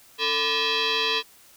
sine tone with frequency modulation, 280 Hz, C#4, 18 cents sharp, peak -21 dBFS, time 0.18-1.23 s, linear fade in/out 50 ms, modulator 727 Hz, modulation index 5.7, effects white hiss -53 dBFS RMS until 1.56 s

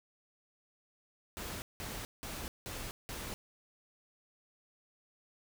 pink noise bursts, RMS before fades -42 dBFS, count 5, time 1.37-3.34 s, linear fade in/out 0 ms, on 250 ms, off 180 ms, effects none

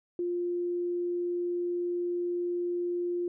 sine tone, 350.9 Hz, F4, 8 cents sharp, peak -28 dBFS, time 0.19-3.28 s, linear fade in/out 2 ms, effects none

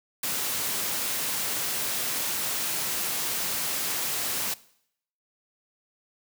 white noise, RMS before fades -29 dBFS, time 0.23-4.54 s, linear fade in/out 5 ms, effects noise-tail reverb RT60 0.7 s tail -20 dB re dry + high-pass 100 Hz 12 dB/octave

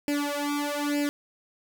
sawtooth tone with flanger, 290 Hz, D4, 22 cents flat, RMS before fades -28 dBFS, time 0.08-1.09 s, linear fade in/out 0 ms, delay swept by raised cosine 0.4 to 2.6 ms, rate 1.1 Hz, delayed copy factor +1, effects none

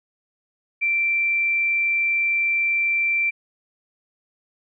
sine tone, 2349 Hz, D7, in tune, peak -18 dBFS, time 0.81-3.31 s, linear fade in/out 20 ms, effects none

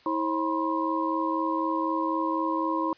sine tone cluster, 323 / 537 / 974 / 1058 Hz, E4 / C5 / B5 / C6, -35 / +45 / -24 / +19 cents, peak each -28 / -34 / -30 / -30 dBFS, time 0.06-2.93 s, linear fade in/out 2 ms, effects white hiss -57 dBFS RMS until 2.97 s + resampled to 11025 Hz

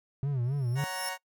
triangle tone with vibrato, 130.8 Hz, C3, in tune, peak -25 dBFS, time 0.23-0.84 s, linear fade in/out 0 ms, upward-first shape sine, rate 3.8 Hz, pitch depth 170 cents each way
15% pulse tone with exponential growth, 5410 Hz, E8, 44 cents sharp, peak -27 dBFS, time 0.44-1.09 s, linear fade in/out 1 ms, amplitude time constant 140 ms
20% pulse chord, F# major, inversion second, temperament equal, 554.4 / 740 / 932.3 Hz, C#5 / F#5 / A#5, 0 / 0 / 0 cents, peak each -36 / -34 / -32 dBFS, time 0.75-1.18 s, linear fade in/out 50 ms
effects noise-tail reverb RT60 0.1 s tail -22 dB re dry

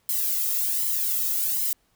violet noise with flanger, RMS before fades -25 dBFS, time 0.09-1.73 s, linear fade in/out 2 ms, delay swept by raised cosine 0.97 to 1.59 ms, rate 1.3 Hz, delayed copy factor +0.95, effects pink hiss -67 dBFS RMS until 1.95 s

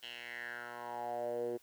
10% pulse tone with band-pass filter sweep, 120 Hz, B2, 49 cents flat, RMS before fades -41 dBFS, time 0.02-1.58 s, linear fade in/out 20 ms, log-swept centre 3100 to 390 Hz, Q 4.9, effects white hiss -66 dBFS RMS until 1.62 s

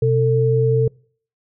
sine tone pair together, 126.6 / 447.3 Hz, B2 / A4, +43 / +28 cents, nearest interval octave + minor seventh, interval 2185 cents, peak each -16 dBFS, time 0.02-0.88 s, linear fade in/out 5 ms, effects noise-tail reverb RT60 0.5 s tail -26 dB re dry

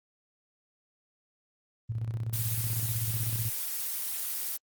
sine tone with tremolo, 112.9 Hz, A2, 45 cents sharp, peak -28 dBFS, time 1.89-3.5 s, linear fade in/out 10 ms, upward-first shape square, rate 16 Hz, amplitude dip 55%
blue noise, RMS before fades -33 dBFS, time 2.33-4.57 s, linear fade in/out 5 ms
effects Opus 24 kbps

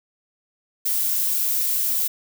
violet noise, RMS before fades -22 dBFS, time 0.85-2.08 s, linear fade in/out 10 ms, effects none

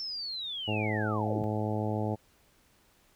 sine linear sweep, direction down, 5400 to 69 Hz, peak -34 dBFS, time 0-1.44 s, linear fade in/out 0 ms
harmonic tone, 107 Hz, A2, 48 cents flat, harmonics 1 / 2 / 3 / 4 / 5 / 6 / 7 / 8, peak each -32 / -35 / -37 / -38 / -39 / -40 / -40 / -41 dBFS, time 0.67-2.16 s, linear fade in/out 20 ms
effects pink hiss -65 dBFS RMS until 3.15 s

